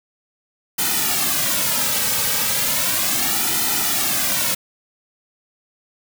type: noise with flanger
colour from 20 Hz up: white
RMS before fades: -20 dBFS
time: 0.78-4.55 s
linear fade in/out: 10 ms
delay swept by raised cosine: 1.8 to 2.9 ms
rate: 0.35 Hz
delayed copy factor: -0.8
effects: none